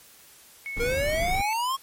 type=tone with pitch glide; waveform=sine; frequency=2203 to 2236 Hz; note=C#7 to C#7; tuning=-11 to +14 cents; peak=-31 dBFS; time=0.66-1.53 s; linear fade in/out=0 ms; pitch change=+25 cents; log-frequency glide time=0.95-1.16 s
type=noise; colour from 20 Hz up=brown; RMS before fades=-31 dBFS; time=0.76-1.42 s; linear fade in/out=10 ms
type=exponential sweep; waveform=square; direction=up; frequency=460.8 to 1100 Hz; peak=-25 dBFS; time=0.79-1.77 s; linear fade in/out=20 ms
effects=white hiss -52 dBFS RMS until 1.82 s + MP3 64 kbps